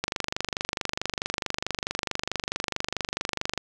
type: click train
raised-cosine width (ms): 0.2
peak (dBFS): -9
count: 88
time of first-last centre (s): 0.04-3.577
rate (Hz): 24.6
effects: none